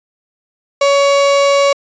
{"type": "tone", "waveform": "35% pulse", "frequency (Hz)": 561, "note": "C#5", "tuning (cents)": 21, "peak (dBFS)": -7, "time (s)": [0.81, 1.73], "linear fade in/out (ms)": 5, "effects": ["resampled to 16000 Hz"]}